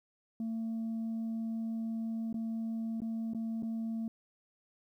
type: tone with dropouts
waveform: sine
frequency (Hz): 225.5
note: A3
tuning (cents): +43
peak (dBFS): -31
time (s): 0.4-4.08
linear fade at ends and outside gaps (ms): 2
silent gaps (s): 2.328-2.342 / 3.004-3.018 / 3.335-3.347 / 3.624-3.631
effects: tanh soft clip ceiling -32 dBFS + 12-bit